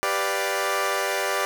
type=chord; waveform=15% pulse; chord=G dominant seventh; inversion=none; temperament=equal; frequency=392 / 493.9 / 587.3 / 698.5 Hz; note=G4 / B4 / D5 / F5; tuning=0 / 0 / 0 / 0 cents; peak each=-22 / -23 / -20 / -26 dBFS; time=0.03-1.45 s; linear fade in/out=0 ms; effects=none